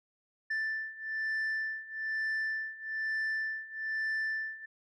sine beating tone pair, 1765 / 1766.1 Hz, A6 / A6, +5 / +6 cents, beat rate 1.1 Hz, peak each -34 / -32 dBFS, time 0.5-4.66 s, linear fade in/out 10 ms, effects tanh soft clip ceiling -29 dBFS

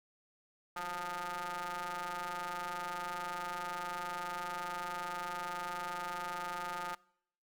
sawtooth ring-modulated tone, 174.61 Hz, F3, in tune, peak -31 dBFS, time 0.76-6.95 s, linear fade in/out 5 ms, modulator 1060 Hz, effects noise-tail reverb RT60 0.7 s tail -24 dB re dry

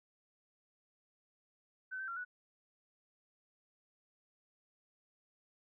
sine tone with pitch steps, 1520 / 1550 / 1375 / 1474 Hz, F#6 / G6 / F6 / F#6, +46 / -20 / -27 / -7 cents, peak -39 dBFS, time 1.91-2.25 s, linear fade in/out 20 ms, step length 85 ms, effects none

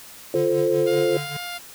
sine chord, F major, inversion none, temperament equal, 349.2 / 440 / 523.3 Hz, F4 / A4 / C5, 0 / 0 / 0 cents, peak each -22 dBFS, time 0.34-1.17 s, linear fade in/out 2 ms
square tone with tremolo, 146.3 Hz, D3, 6 cents flat, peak -28 dBFS, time 0.35-1.37 s, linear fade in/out 5 ms, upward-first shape triangle, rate 5.1 Hz, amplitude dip 90%
10% pulse tone with vibrato, 703 Hz, F5, 11 cents sharp, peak -22 dBFS, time 0.86-1.59 s, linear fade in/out 20 ms, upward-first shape sine, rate 2.3 Hz, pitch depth 9 cents each way
effects white hiss -43 dBFS RMS until 1.74 s

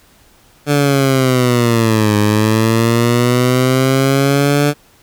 15% pulse linear two-way sweep, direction down then up, 146.83 to 103.83 to 146.83 Hz, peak -4 dBFS, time 0.66-4.74 s, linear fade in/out 50 ms, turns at 2.17 s, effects pink hiss -49 dBFS RMS until 5.02 s

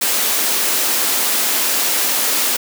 white high-pass noise, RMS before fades -17 dBFS, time 0.01-2.57 s, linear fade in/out 10 ms, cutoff 210 Hz, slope 48 dB/octave, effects none

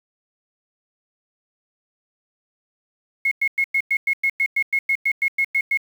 sine tone bursts, 2170 Hz, C#7, 37 cents flat, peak -16 dBFS, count 16, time 3.25-5.774 s, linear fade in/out 5 ms, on 64 ms, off 100 ms, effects 7-bit

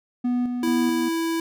triangle tone with tremolo, 245.8 Hz, B3, 8 cents flat, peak -18 dBFS, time 0.24-1.09 s, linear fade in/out 10 ms, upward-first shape square, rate 2.3 Hz, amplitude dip 40%
square tone, 329.6 Hz, E4, in tune, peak -23 dBFS, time 0.63-1.4 s, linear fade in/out 2 ms
effects none

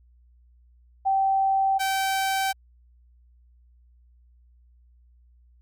sine / sawtooth tone pair in turn, 776 / 773 Hz, G5 / G5, -18 / -24 cents, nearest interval unison, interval 6 cents, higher first, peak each -19 dBFS, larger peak neither, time 1.05-1.79 / 1.79-2.53 s, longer neither, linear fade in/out 20 ms, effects added 60 Hz sine -54 dBFS peak until 5.61 s

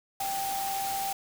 sine tone in noise, 784 Hz, G5, in tune, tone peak -30 dBFS, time 0.2-1.13 s, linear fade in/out 5 ms, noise white, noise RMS -36 dBFS, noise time 0.2-1.13 s, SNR +3 dB, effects none

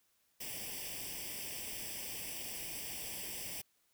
white noise with comb filter, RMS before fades -43 dBFS, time 0.4-3.62 s, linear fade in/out 10 ms, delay 0.37 ms, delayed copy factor +0.85, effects white hiss -75 dBFS RMS until 3.93 s

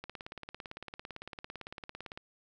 click train, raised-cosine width 0.3 ms, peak -26 dBFS, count 39, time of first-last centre 0.04-2.175 s, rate 17.8 Hz, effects none

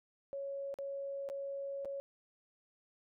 sine tone with dropouts, 554.4 Hz, C#5, in tune, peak -38 dBFS, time 0.33-2 s, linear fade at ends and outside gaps 0 ms, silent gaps 0.741-0.787 / 1.289-1.299 / 1.848-1.855 s, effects none

